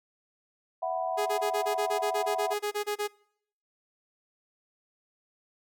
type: chord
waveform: sine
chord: E suspended second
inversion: none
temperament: just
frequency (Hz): 659.3 / 741.7 / 988.9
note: E5 / F#5 / B5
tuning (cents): 0 / +4 / +2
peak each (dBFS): -31 / -31 / -37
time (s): 0.82-2.54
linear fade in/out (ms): 10
type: tone bursts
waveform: sawtooth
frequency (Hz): 415.3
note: G#4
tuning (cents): 0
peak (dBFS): -24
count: 16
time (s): 1.17-3.079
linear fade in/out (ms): 20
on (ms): 94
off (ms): 27
effects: noise-tail reverb RT60 0.7 s tail -25 dB re dry